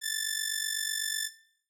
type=ring-modulated tone; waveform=10% pulse; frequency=1760 Hz; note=A6; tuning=in tune; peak=-18 dBFS; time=0.01-1.3 s; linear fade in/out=50 ms; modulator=24 Hz; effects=noise-tail reverb RT60 0.6 s tail -17 dB re dry